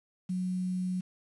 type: tone with quantisation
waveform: sine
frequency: 183.3 Hz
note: F#3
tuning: 16 cents flat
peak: -29 dBFS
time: 0.29-1.01 s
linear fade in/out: 10 ms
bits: 9
effects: resampled to 24000 Hz